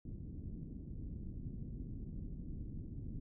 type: low-pass noise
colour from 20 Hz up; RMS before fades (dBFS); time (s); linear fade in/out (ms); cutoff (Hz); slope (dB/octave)
pink; -45; 0.05-3.2; 5; 270; 24
effects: none